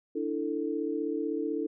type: chord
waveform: sine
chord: D suspended second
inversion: none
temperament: equal with one note detuned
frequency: 293.7 / 329.6 / 443.3 Hz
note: D4 / E4 / A4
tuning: 0 / 0 / +13 cents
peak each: -33 dBFS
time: 0.15-1.67 s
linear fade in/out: 10 ms
effects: none